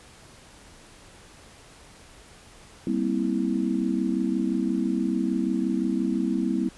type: chord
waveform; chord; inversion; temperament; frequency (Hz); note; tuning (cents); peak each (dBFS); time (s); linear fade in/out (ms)
sine; C dominant seventh; second; just; 196.22 / 235.5 / 261.6 / 327; G3 / Bb3 / C4 / E4; +2 / +18 / 0 / -14; -28; 2.87-6.69; 2
effects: pink hiss -50 dBFS RMS until 6.77 s + resampled to 24000 Hz